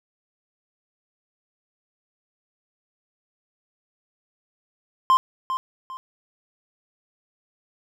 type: tone with echo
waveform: triangle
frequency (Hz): 1047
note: C6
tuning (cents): +1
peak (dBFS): -11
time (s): 5.1-5.17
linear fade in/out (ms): 0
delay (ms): 400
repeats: 2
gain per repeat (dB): -10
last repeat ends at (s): 5.97
effects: none